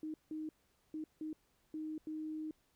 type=tone bursts at uneven times; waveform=sine; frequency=311.1 Hz; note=D#4; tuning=in tune; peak=-39 dBFS; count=6; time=0.03-0.14 / 0.31-0.49 / 0.94-1.04 / 1.21-1.33 / 1.74-1.98 / 2.07-2.51 s; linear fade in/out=2 ms; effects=pink hiss -75 dBFS RMS until 2.75 s